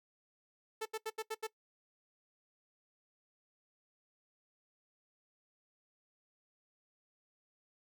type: tone bursts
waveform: sawtooth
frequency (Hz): 440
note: A4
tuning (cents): 0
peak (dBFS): -32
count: 6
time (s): 0.81-1.471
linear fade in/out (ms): 10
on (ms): 46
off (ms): 77
effects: noise-tail reverb RT60 0.1 s tail -19 dB re dry